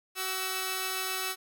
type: tone pair together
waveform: 5% pulse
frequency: 376.5 / 1314.1 Hz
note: F#4 / E6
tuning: +30 / -6 cents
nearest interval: octave + minor seventh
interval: 2164 cents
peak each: -22 / -22 dBFS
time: 0.15-1.36 s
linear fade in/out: 50 ms
effects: none